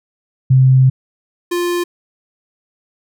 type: tone pair in turn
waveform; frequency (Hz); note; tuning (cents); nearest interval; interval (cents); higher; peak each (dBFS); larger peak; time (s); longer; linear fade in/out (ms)
sine / square; 130.81 / 350; C3 / F4; 0 / +4; octave + perfect fourth; 1704; second; -6 / -16; first; 0.5-0.9 / 1.51-1.84; first; 10
effects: none